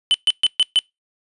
triangle tone bursts, 3028 Hz, F#7, 39 cents sharp, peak -10 dBFS, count 5, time 0.11-0.79 s, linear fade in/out 0 ms, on 32 ms, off 130 ms, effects noise-tail reverb RT60 0.2 s tail -25 dB re dry + resampled to 24000 Hz

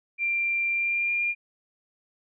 sine tone with pitch glide, 2372 to 2404 Hz, D7 to D7, +17 to +40 cents, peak -23 dBFS, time 0.18-1.35 s, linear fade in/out 50 ms, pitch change +23 cents, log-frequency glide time 0.71-1.18 s, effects none

